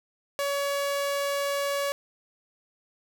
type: tone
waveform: sawtooth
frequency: 564 Hz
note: C#5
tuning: 30 cents sharp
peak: -22 dBFS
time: 0.39-1.92 s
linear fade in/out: 0 ms
effects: none